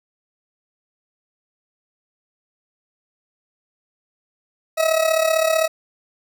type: tone with amplitude modulation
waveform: 40% pulse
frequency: 642 Hz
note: E5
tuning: 46 cents flat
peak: -12 dBFS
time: 4.77-5.68 s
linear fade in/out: 20 ms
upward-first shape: sine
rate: 35.6 Hz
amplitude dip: 70%
effects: none